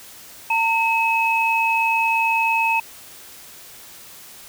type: tone pair together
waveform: sine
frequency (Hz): 909 / 2571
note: A#5 / E7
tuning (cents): -44 / -44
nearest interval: octave + tritone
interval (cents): 1800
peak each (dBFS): -19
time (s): 0.5-2.8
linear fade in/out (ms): 5
effects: white hiss -42 dBFS RMS until 4.48 s